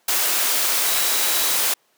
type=tone in noise; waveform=sine; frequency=3900 Hz; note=B7; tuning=23 cents flat; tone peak=-30 dBFS; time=0.86-1.56 s; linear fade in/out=5 ms; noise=white; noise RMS=-20 dBFS; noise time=0.08-1.74 s; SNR=-13 dB; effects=pink hiss -62 dBFS RMS until 1.97 s + high-pass 400 Hz 12 dB/octave